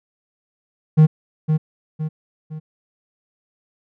triangle tone with echo, 155.56 Hz, D#3, in tune, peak -5 dBFS, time 0.97-1.07 s, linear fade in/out 20 ms, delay 510 ms, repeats 3, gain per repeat -7 dB, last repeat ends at 2.6 s, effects none

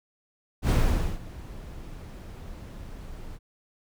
brown noise with ADSR envelope, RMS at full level -19 dBFS, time 0.62-3.39 s, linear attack 77 ms, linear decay 490 ms, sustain -21 dB, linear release 39 ms, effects none

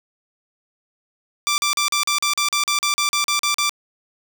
10% pulse tone bursts, 1174.7 Hz, D6, in tune, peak -9 dBFS, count 15, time 1.47-3.694 s, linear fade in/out 0 ms, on 110 ms, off 41 ms, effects none

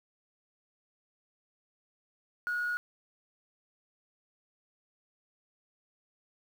sine tone with amplitude modulation, 1449 Hz, F#6, 37 cents flat, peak -27 dBFS, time 2.47-2.77 s, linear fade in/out 0 ms, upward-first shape sine, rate 135 Hz, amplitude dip 30%, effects tanh soft clip ceiling -26 dBFS + 9-bit

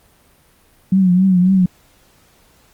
sine tone with vibrato, 185 Hz, F#3, in tune, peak -9 dBFS, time 0.92-1.66 s, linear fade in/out 5 ms, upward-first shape triangle, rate 3.7 Hz, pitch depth 85 cents each way, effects pink hiss -53 dBFS RMS until 2.73 s + Opus 32 kbps

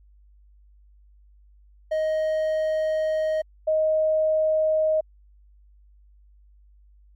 triangle / sine tone pair in turn, 626 / 626 Hz, D#5 / D#5, +10 / +10 cents, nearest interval unison, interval 0 cents, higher neither, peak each -19 / -18 dBFS, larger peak second, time 1.91-3.42 / 3.67-5.01 s, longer first, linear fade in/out 10 ms, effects added 50 Hz sine -51 dBFS peak until 7.15 s + MP3 64 kbps

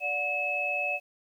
sine tone cluster, 581 / 730 / 2589 Hz, D5 / F#5 / E7, -19 / -24 / -32 cents, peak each -35 / -35 / -28 dBFS, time 0-1 s, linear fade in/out 50 ms, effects 10-bit

